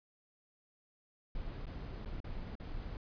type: noise with dropouts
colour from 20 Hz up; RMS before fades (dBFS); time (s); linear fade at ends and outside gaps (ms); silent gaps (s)
brown; -42; 1.35-2.97; 2; 1.656-1.667 / 2.049-2.058 / 2.203-2.243 / 2.554-2.599
effects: resampled to 11025 Hz